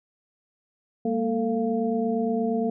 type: tone cluster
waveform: sine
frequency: 202.7 / 231.3 / 446.5 / 692 Hz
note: G#3 / A#3 / A4 / F5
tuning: -42 / -13 / +25 / -16 cents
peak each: -32 / -25 / -27 / -31 dBFS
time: 1.05-2.7 s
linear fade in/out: 5 ms
effects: none